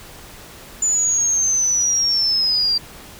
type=linear sweep; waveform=sine; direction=down; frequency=7040 to 4699 Hz; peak=-15 dBFS; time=0.82-2.78 s; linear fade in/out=5 ms; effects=pink hiss -40 dBFS RMS until 3.19 s